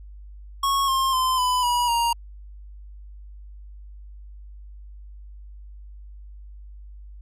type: tone with pitch steps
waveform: square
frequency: 1100 / 1065.6 / 1032.3 / 1000 / 968.7 / 938.4 Hz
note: C#6 / C6 / C6 / B5 / B5 / A#5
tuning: -14 / +31 / -24 / +21 / -34 / +11 cents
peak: -20 dBFS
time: 0.63-2.13 s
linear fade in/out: 5 ms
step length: 250 ms
effects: added 50 Hz sine -39 dBFS peak until 7.21 s + resampled to 32000 Hz